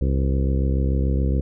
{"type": "harmonic tone with a mistuned harmonic", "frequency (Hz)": 67.1, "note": "C2", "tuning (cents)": 44, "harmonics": [1, 2, 3, 4, 5, 6, 7, 8], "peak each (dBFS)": [-19, -25, -29, -31, -33, -35, -36, -37], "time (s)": [0.01, 1.41], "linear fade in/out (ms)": 5, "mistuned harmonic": 8, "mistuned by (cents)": -63, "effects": []}